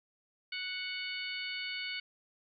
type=harmonic tone with a mistuned harmonic; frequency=740 Hz; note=F#5; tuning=in tune; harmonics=2 / 3 / 4 / 5 / 6; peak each=-45 / -39 / -41 / -48 / -43 dBFS; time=0.52-2 s; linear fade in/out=5 ms; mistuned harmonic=5; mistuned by=-24 cents; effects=MP3 96 kbps